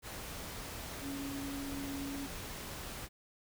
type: tone in noise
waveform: sine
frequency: 277.9 Hz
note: C#4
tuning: 4 cents sharp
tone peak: -39 dBFS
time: 1-2.29 s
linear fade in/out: 50 ms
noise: pink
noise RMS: -44 dBFS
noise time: 0.02-3.09 s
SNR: +2 dB
effects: none